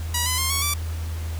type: tone with pitch steps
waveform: 5% pulse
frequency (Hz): 966 / 1011.7 / 1059.5 / 1109.6 / 1162.1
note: B5 / B5 / C6 / C#6 / D6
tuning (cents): -39 / +41 / +21 / +1 / -19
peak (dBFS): -10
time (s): 0.14-0.74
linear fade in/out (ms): 5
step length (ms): 120
effects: added 81 Hz sine -26 dBFS peak until 1.39 s + pink hiss -41 dBFS RMS until 1.39 s